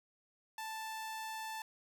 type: tone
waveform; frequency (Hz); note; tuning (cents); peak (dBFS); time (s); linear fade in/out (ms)
sawtooth; 881; A5; +2; -37; 0.58-1.62; 2
effects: none